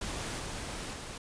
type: noise with level steps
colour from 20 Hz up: pink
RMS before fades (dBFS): -37 / -39 / -42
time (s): 0.01-1.18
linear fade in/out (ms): 5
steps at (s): 0.39 / 0.93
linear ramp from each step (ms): 5
effects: resampled to 22050 Hz